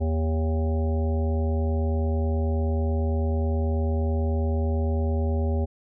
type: harmonic tone with a mistuned harmonic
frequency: 79.7 Hz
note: D#2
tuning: 42 cents sharp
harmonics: 1 / 3 / 5 / 7 / 9 / 10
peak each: -22 / -31 / -33 / -35 / -42 / -41 dBFS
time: 0-5.66 s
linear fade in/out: 20 ms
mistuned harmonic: 9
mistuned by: -23 cents
effects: none